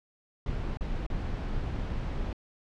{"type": "noise with dropouts", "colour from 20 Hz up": "brown", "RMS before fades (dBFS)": -32, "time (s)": [0.46, 2.33], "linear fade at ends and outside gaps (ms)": 2, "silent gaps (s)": [[0.772, 0.808], [1.065, 1.1]], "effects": ["low-pass 4000 Hz 12 dB/octave"]}